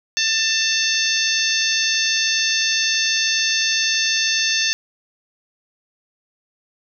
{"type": "harmonic tone", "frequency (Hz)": 891, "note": "A5", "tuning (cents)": 22, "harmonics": [2, 3, 4, 5, 6, 7], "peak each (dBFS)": [-24, -24, -24, -24, -24, -24], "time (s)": [0.17, 4.73], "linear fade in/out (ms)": 0, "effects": []}